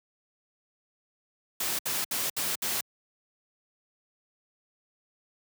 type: noise bursts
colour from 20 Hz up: white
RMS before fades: -30 dBFS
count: 5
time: 1.6-2.81 s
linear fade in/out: 5 ms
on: 190 ms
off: 65 ms
effects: high-pass 100 Hz 12 dB/octave